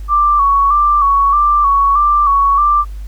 sine tone with vibrato, 1148 Hz, D6, 40 cents flat, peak -8 dBFS, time 0.08-2.85 s, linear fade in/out 50 ms, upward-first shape square, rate 1.6 Hz, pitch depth 47 cents each way, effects added 50 Hz sine -23 dBFS peak until 3.07 s + pink hiss -48 dBFS RMS until 3.07 s

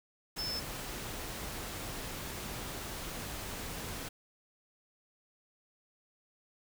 sine tone in noise, 5260 Hz, E8, 5 cents flat, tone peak -35 dBFS, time 0.38-0.6 s, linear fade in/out 10 ms, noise pink, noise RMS -41 dBFS, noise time 0.36-4.09 s, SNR +3 dB, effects none

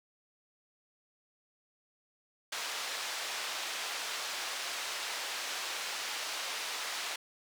white band-pass noise, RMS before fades -38 dBFS, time 2.52-7.16 s, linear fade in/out 5 ms, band 610 to 4900 Hz, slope 12 dB/octave, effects none

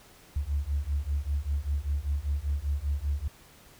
sine beating tone pair, 69.3 / 74.4 Hz, C#2 / D2, 0 / +23 cents, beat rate 5.1 Hz, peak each -29 / -29 dBFS, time 0.36-3.28 s, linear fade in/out 5 ms, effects tanh soft clip ceiling -20 dBFS + pink hiss -55 dBFS RMS until 3.79 s

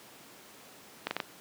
clicks, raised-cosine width 0.3 ms, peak -14 dBFS, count 4, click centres 1.07 / 1.11 / 1.166 / 1.202 s, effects pink hiss -52 dBFS RMS until 1.4 s + high-pass 200 Hz 12 dB/octave

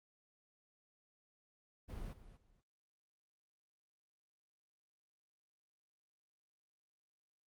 brown noise with echo, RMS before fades -45 dBFS, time 1.88-2.14 s, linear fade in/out 20 ms, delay 240 ms, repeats 2, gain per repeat -13 dB, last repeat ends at 2.62 s, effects Opus 32 kbps

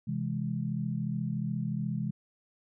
sine chord, C augmented, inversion none, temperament equal, 130.81 / 164.81 / 207.7 Hz, C3 / E3 / G#3, 0 / 0 / 0 cents, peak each -34 dBFS, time 0.07-2.11 s, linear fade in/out 10 ms, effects none

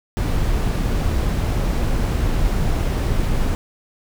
brown noise, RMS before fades -19 dBFS, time 0.17-3.55 s, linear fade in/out 0 ms, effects none

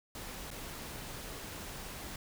pink noise with dropouts, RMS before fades -44 dBFS, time 0.15-2.16 s, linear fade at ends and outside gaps 2 ms, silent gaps 0.505-0.512 s, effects none

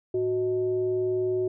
sine tone with frequency modulation, 370 Hz, F#4, in tune, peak -23 dBFS, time 0.14-1.48 s, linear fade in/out 5 ms, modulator 260 Hz, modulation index 0.37, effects none

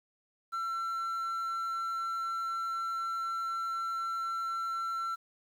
triangle tone with quantisation, 1348 Hz, E6, 38 cents sharp, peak -30 dBFS, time 0.52-5.16 s, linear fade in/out 20 ms, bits 10, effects none

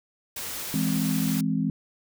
white noise, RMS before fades -34 dBFS, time 0.36-1.41 s, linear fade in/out 5 ms
sine chord, E augmented, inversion none, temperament equal, 164.81 / 207.7 / 261.6 Hz, E3 / G#3 / B#3, 0 / 0 / 0 cents, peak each -27 dBFS, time 0.74-1.7 s, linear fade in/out 2 ms
effects none

